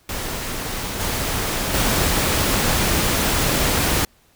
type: noise with level steps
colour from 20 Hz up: pink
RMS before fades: -27 / -23 / -19 dBFS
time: 0.09-4.05 s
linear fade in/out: 2 ms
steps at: 0.99 / 1.73 s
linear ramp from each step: 20 ms
effects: pink hiss -57 dBFS RMS until 4.35 s